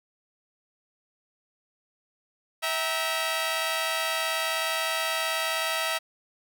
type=tone cluster; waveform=10% pulse; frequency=651 / 774 / 937 Hz; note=E5 / G5 / A#5; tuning=-22 / -22 / +9 cents; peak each=-19 / -27 / -24 dBFS; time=2.62-5.99 s; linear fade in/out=20 ms; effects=none